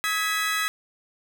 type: chord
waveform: 30% pulse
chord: G# minor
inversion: second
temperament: equal with one note detuned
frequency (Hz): 1273.6 / 1661.2 / 1975.5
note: D#6 / G#6 / B6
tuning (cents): +40 / 0 / 0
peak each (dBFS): -25 / -26 / -25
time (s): 0.04-0.68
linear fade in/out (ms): 0
effects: none